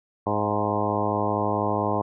harmonic tone with a mistuned harmonic, 104.5 Hz, G#2, 11 cents sharp, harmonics 1 / 2 / 3 / 4 / 5 / 6 / 7 / 8 / 9 / 10, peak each -31 / -31 / -31 / -31 / -31 / -31 / -31 / -31 / -31 / -31 dBFS, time 0.26-2.02 s, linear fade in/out 10 ms, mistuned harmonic 7, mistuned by -30 cents, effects none

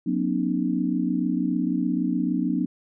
sine tone cluster, 182.4 / 238.9 / 265.5 / 302.7 Hz, F#3 / A#3 / C4 / D#4, -24 / +43 / +25 / -48 cents, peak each -27 dBFS, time 0.06-2.66 s, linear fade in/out 10 ms, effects none

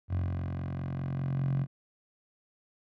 10% pulse tone with high-pass filter sweep, 44.94 Hz, F#1, 50 cents flat, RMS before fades -32 dBFS, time 0.08-1.67 s, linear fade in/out 50 ms, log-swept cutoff 92 to 140 Hz, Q 8.5, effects low-pass 2000 Hz 12 dB/octave

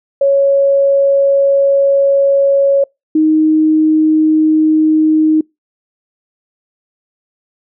sine tone pair in turn, 554.4 / 312 Hz, C#5 / D#4, 0 / +5 cents, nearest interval minor seventh, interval 995 cents, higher first, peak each -7 dBFS, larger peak neither, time 0.21-2.84 / 3.15-5.41 s, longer first, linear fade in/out 5 ms, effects noise-tail reverb RT60 0.2 s tail -26 dB re dry

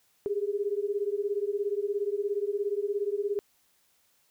sine beating tone pair, 398.8 / 415.8 Hz, G4 / G#4, +30 / +2 cents, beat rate 17 Hz, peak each -30 dBFS, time 0.26-3.39 s, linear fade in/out 0 ms, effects white hiss -68 dBFS RMS until 4.3 s

